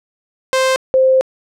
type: tone pair in turn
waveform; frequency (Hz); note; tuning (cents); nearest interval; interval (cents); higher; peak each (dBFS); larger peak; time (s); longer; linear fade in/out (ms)
sawtooth / sine; 523.3 / 523.3; C5 / C5; 0 / 0; unison; 0; neither; -8; neither; 0.53-0.76 / 0.94-1.21; second; 0
effects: low-pass 9000 Hz 12 dB/octave